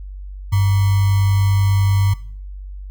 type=tone with sample-and-hold; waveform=sine; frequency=98.2 Hz; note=G2; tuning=4 cents sharp; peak=-12 dBFS; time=0.52-2.14 s; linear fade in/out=10 ms; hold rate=1050 Hz; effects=noise-tail reverb RT60 0.5 s tail -18 dB re dry + added 48 Hz sine -29 dBFS peak until 2.9 s